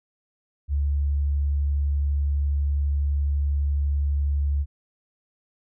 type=tone with vibrato; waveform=sine; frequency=71.4 Hz; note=D2; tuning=48 cents flat; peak=-20 dBFS; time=0.68-4.66 s; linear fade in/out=50 ms; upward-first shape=triangle; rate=12 Hz; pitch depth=8 cents each way; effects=none